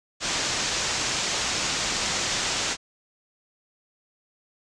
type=low-pass noise; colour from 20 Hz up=white; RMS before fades=-27 dBFS; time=0.2-2.77 s; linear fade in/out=50 ms; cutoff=7400 Hz; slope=48 dB/octave; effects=none